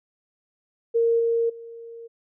sine tone with level steps, 462.5 Hz, A#4, 14 cents flat, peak -17 / -19 / -37 dBFS, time 0.94-2.08 s, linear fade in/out 20 ms, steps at 1.19 / 1.49 s, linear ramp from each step 10 ms, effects none

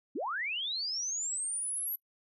sine linear sweep, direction up, 210 to 11840 Hz, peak -32 dBFS, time 0.15-1.96 s, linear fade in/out 10 ms, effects noise-tail reverb RT60 0.1 s tail -23 dB re dry

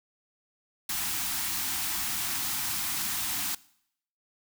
white band-stop noise, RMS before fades -31 dBFS, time 0.89-3.55 s, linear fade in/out 5 ms, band 350 to 700 Hz, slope 96 dB/octave, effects noise-tail reverb RT60 0.7 s tail -21 dB re dry

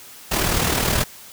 pink noise with amplitude modulation, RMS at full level -18 dBFS, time 0.31-1.04 s, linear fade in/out 10 ms, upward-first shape sine, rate 38.8 Hz, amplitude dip 50%, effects white hiss -42 dBFS RMS until 1.32 s

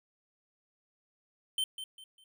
square tone with echo, 3100 Hz, G7, 20 cents flat, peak -29 dBFS, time 1.58-1.64 s, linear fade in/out 2 ms, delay 200 ms, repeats 3, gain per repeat -10 dB, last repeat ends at 2.24 s, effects none

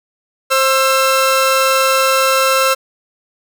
sawtooth tone pair together, 530 / 1335.5 Hz, C5 / E6, +22 / +22 cents, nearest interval octave + major third, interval 1600 cents, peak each -10 dBFS, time 0.5-2.75 s, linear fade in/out 20 ms, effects none

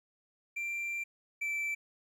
triangle tone pair in turn, 2362 / 2328 Hz, D7 / D7, +9 / -16 cents, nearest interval unison, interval 25 cents, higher first, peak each -32 / -30 dBFS, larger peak second, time 0.56-1.04 / 1.41-1.75 s, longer first, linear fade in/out 10 ms, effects 12-bit

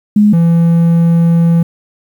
sine / triangle tone pair in turn, 208.8 / 167.96 Hz, G#3 / E3, +10 / +33 cents, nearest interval major third, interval 377 cents, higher first, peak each -4 dBFS, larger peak neither, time 0.16-0.33 / 0.33-1.63 s, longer second, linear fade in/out 5 ms, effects 7-bit

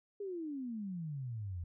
sine exponential sweep, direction down, 415.3 to 82.2 Hz, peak -38 dBFS, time 0.2-1.64 s, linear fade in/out 5 ms, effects none

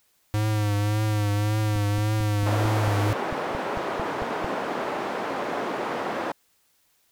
square tone with vibrato, 105.1 Hz, G#2, 21 cents sharp, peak -22 dBFS, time 0.34-3.13 s, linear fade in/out 0 ms, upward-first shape triangle, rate 1.8 Hz, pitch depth 54 cents each way
click train, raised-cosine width 5 ms, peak -21 dBFS, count 13, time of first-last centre 1.76-4.445 s, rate 4.47 Hz
white band-pass noise, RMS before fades -29 dBFS, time 2.46-6.32 s, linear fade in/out 5 ms, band 260 to 910 Hz, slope 12 dB/octave
effects white hiss -66 dBFS RMS until 7.11 s

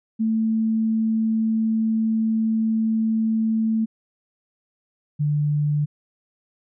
sine tone pair in turn, 221.9 / 147.79 Hz, A3 / D3, +15 / +11 cents, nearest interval perfect fifth, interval 704 cents, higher first, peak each -18 dBFS, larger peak neither, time 0.19-3.86 / 5.19-5.86 s, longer first, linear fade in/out 20 ms, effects none

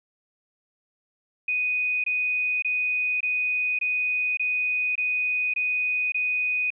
sine tone bursts, 2489 Hz, D#7, in tune, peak -22 dBFS, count 9, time 1.48-6.704 s, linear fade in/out 5 ms, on 560 ms, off 23 ms, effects none

